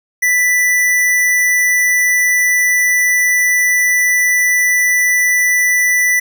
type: tone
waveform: square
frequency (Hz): 1979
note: B6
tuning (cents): +3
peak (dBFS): -11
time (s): 0.22-6.2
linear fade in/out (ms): 10
effects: none